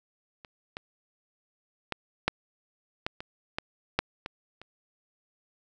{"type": "clicks", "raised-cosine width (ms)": 0.3, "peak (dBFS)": [-29, -20, -14, -7, -13, -22, -14, -7, -19, -29], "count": 10, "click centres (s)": [0.448, 0.769, 1.923, 2.28, 3.065, 3.205, 3.585, 3.99, 4.261, 4.616], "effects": []}